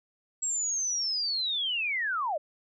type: linear sweep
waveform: sine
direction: down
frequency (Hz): 7680 to 554.4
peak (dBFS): -27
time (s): 0.42-2.38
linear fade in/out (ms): 10
effects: none